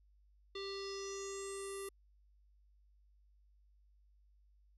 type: tone with low-pass filter sweep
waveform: square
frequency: 393 Hz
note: G4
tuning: 4 cents sharp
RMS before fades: -44 dBFS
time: 0.55-1.89 s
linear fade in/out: 5 ms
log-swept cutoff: 3900 to 11000 Hz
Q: 6.8
effects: added 50 Hz sine -65 dBFS peak until 4.77 s